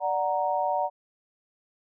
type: chord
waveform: sine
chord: D augmented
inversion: none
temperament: equal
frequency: 587.3 / 740 / 932.3 Hz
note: D5 / F#5 / A#5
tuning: 0 / 0 / 0 cents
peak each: -29 / -27 / -28 dBFS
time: 0-0.9 s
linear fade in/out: 50 ms
effects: none